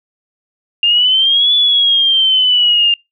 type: exponential two-way sweep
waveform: sine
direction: up then down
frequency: 2794 to 3458 to 2798 Hz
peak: -8 dBFS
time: 0.83-2.94 s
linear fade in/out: 2 ms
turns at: 1.54 s
effects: noise-tail reverb RT60 0.2 s tail -26 dB re dry